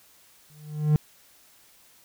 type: tone with exponential growth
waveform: triangle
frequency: 151.2 Hz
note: D#3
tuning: 49 cents flat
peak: -12 dBFS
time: 0.5-0.96 s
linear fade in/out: 0 ms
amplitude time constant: 100 ms
effects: white hiss -57 dBFS RMS until 2.04 s